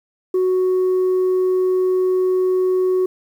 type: tone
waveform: sine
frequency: 370 Hz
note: F#4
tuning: in tune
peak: -12 dBFS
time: 0.34-3.06 s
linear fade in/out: 5 ms
effects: tanh soft clip ceiling -13 dBFS + 8-bit